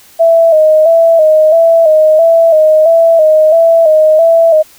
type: tone with vibrato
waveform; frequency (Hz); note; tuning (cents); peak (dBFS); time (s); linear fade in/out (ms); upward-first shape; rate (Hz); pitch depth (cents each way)
sine; 642; E5; -46; -3; 0.19-4.63; 20; square; 1.5; 55
effects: white hiss -41 dBFS RMS until 4.78 s